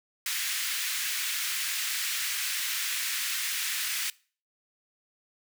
pink high-pass noise, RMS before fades -31 dBFS, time 0.26-4.1 s, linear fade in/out 2 ms, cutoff 1700 Hz, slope 24 dB/octave, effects noise-tail reverb RT60 0.4 s tail -22 dB re dry

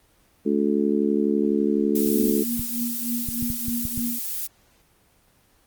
harmonic tone, 72 Hz, D2, 34 cents flat, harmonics 3 / 4 / 5 / 6, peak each -23 / -24 / -25 / -26 dBFS, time 0.45-2.44 s, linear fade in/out 20 ms
violet noise, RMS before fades -29 dBFS, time 1.95-4.47 s, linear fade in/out 5 ms
sine tone with tremolo, 237.4 Hz, A#3, 32 cents sharp, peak -23 dBFS, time 2.15-4.19 s, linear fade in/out 2 ms, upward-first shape triangle, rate 3.3 Hz, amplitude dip 90%
clicks, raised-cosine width 5 ms, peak -18 dBFS, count 7, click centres 2.595 / 3.288 / 3.425 / 3.502 / 3.683 / 3.853 / 3.977 s
effects pink hiss -60 dBFS RMS until 5.66 s + Opus 24 kbps

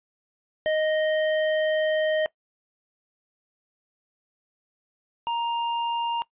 square tone pair in turn, 622.3 / 935.4 Hz, D#5 / A#5, 0 / +6 cents, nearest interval perfect fifth, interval 706 cents, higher second, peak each -22 / -25 dBFS, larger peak first, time 0.66-2.26 / 5.27-6.22 s, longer first, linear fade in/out 0 ms, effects noise-tail reverb RT60 0.1 s tail -20 dB re dry + resampled to 8000 Hz

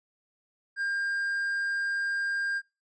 triangle tone with hard clipping, 1603 Hz, G6, 38 cents sharp, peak -28 dBFS, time 0.76-2.62 s, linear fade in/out 50 ms, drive 6 dB, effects noise-tail reverb RT60 0.3 s tail -25 dB re dry + resampled to 22050 Hz

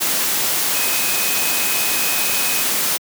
sine tone in noise, 2521 Hz, D#7, 22 cents sharp, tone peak -26 dBFS, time 0.73-2.64 s, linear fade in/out 20 ms, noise white, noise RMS -19 dBFS, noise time 0-2.98 s, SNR -10 dB, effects high-pass 150 Hz 12 dB/octave

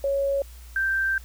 sine tone pair in turn, 554.4 / 1568.1 Hz, C#5 / G6, 0 / 0 cents, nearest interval octave + tritone, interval 1800 cents, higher second, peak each -21 dBFS, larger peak neither, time 0.04-0.42 / 0.76-1.18 s, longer second, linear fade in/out 2 ms, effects added 60 Hz sine -41 dBFS peak until 1.24 s + white hiss -52 dBFS RMS until 1.24 s

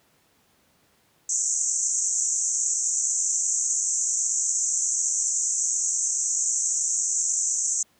white band-pass noise, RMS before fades -25 dBFS, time 1.29-7.83 s, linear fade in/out 5 ms, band 6100 to 7800 Hz, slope 96 dB/octave, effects pink hiss -63 dBFS RMS until 7.99 s + high-pass 100 Hz 12 dB/octave

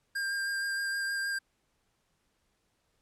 square tone with vibrato, 1600 Hz, G6, 35 cents sharp, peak -31 dBFS, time 0.15-1.39 s, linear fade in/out 10 ms, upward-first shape sine, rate 6.4 Hz, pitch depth 15 cents each way, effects pink hiss -75 dBFS RMS until 3.01 s + low-pass 11000 Hz 12 dB/octave

